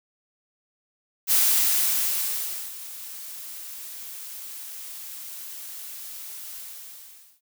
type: noise with ADSR envelope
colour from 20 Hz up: blue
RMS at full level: -19 dBFS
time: 1.27-7.41 s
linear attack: 49 ms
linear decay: 1400 ms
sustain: -19 dB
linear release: 850 ms
effects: none